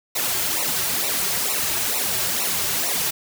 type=noise with flanger; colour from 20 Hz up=white; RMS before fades=-23 dBFS; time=0.15-3.11 s; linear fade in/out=10 ms; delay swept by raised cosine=0.6 to 4.1 ms; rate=2.2 Hz; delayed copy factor=-0.9; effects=none